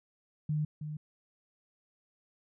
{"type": "tone with echo", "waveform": "sine", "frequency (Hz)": 151.7, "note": "D#3", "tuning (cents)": -44, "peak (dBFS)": -28, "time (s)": [0.49, 0.65], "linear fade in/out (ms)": 5, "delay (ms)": 320, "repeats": 1, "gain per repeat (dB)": -8, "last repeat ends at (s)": 0.97, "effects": []}